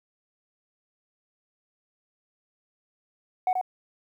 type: tone with echo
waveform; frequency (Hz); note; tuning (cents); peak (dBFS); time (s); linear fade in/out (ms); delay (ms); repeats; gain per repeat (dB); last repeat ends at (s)
sine; 740; F#5; 0; -18; 3.47-3.53; 2; 83; 1; -5; 3.613
effects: tanh soft clip ceiling -19 dBFS + 10-bit